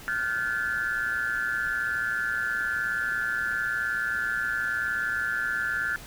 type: tone cluster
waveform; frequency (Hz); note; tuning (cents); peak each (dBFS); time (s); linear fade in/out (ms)
sine; 1406 / 1525 / 1729; F6 / G6 / A6; +11 / -48 / -31; -30; 0.08-5.96; 0
effects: pink hiss -45 dBFS RMS until 6.06 s